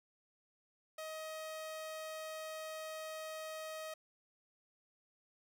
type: tone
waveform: sawtooth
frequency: 630 Hz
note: D#5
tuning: 21 cents sharp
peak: -39 dBFS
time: 0.98-3.94 s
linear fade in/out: 5 ms
effects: none